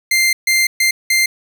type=tone bursts at uneven times; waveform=sawtooth; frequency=2093 Hz; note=C7; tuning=in tune; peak=-8 dBFS; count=4; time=0.11-0.33 / 0.47-0.67 / 0.8-0.91 / 1.1-1.26 s; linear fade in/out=5 ms; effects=none